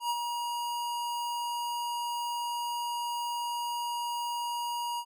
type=tone with ADSR envelope; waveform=square; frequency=953 Hz; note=A#5; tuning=38 cents sharp; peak=-27 dBFS; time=0-5.05 s; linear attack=100 ms; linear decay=42 ms; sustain=-5 dB; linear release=63 ms; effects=none